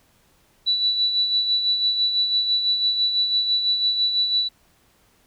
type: tone with tremolo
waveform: sine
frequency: 3951 Hz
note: B7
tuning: in tune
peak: -16 dBFS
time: 0.66-4.49 s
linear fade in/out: 20 ms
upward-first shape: sine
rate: 6 Hz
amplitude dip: 50%
effects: pink hiss -60 dBFS RMS until 5.26 s